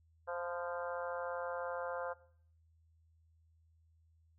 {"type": "harmonic tone with a mistuned harmonic", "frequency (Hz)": 174.61, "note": "F3", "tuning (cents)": 0, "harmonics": [3, 4, 5, 6, 7, 8, 9], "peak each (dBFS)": [-40, -45, -47, -47, -50, -48, -51], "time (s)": [0.27, 2.14], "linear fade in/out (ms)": 20, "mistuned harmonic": 6, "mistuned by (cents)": -29, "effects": ["noise-tail reverb RT60 0.6 s tail -19 dB re dry", "added 81 Hz sine -66 dBFS peak until 4.38 s"]}